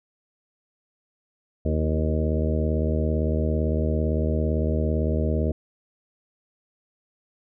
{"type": "harmonic tone with a mistuned harmonic", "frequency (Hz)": 77.78, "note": "D#2", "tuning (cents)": 0, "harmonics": [1, 2, 3, 4, 5, 6, 7, 8], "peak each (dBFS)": [-23, -29, -29, -33, -33, -32, -35, -33], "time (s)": [1.65, 5.52], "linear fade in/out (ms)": 5, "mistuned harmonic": 4, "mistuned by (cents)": 42, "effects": []}